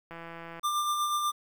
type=click train; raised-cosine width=0.5 ms; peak=-28 dBFS; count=82; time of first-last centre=0.11-0.595 s; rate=167 Hz
type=tone with tremolo; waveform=square; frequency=1191 Hz; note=D6; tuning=24 cents sharp; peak=-26 dBFS; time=0.63-1.32 s; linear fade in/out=20 ms; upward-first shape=sine; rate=8.2 Hz; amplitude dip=35%
effects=10-bit